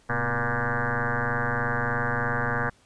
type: tone with frequency modulation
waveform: sine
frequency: 830.6 Hz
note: G#5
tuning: in tune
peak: -23 dBFS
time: 0.09-2.7 s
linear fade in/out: 10 ms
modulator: 117 Hz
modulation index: 7.8
effects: pink hiss -60 dBFS RMS until 2.85 s + resampled to 22050 Hz